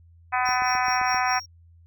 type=harmonic tone; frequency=251.5 Hz; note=B3; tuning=32 cents sharp; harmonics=3 / 4 / 5 / 6 / 7 / 8 / 9 / 10; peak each=-25 / -27 / -29 / -31 / -32 / -33 / -34 / -35 dBFS; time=0.32-1.4 s; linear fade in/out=20 ms
type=tone with tremolo; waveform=triangle; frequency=5588 Hz; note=F8; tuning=in tune; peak=-26 dBFS; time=0.45-1.46 s; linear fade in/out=10 ms; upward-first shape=sine; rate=4.8 Hz; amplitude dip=80%
type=click train; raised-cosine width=2 ms; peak=-28 dBFS; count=6; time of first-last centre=0.49-1.145 s; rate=7.63 Hz
effects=added 84 Hz sine -50 dBFS peak until 1.86 s